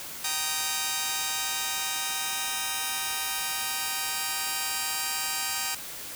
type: chord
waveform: 5% pulse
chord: Eb major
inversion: first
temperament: just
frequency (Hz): 777.8 / 933.4 / 1244.5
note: G5 / Bb5 / Eb6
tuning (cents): -14 / +2 / 0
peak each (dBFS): -21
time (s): 0.24-5.75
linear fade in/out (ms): 5
effects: white hiss -39 dBFS RMS until 6.15 s